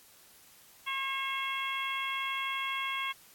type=harmonic tone with a mistuned harmonic; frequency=540 Hz; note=C#5; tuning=45 cents flat; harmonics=2 / 3 / 4 / 5 / 6; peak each=-36 / -43 / -36 / -39 / -39 dBFS; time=0.86-3.13 s; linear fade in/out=20 ms; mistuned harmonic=6; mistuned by=+34 cents; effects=white hiss -58 dBFS RMS until 3.34 s + AAC 64 kbps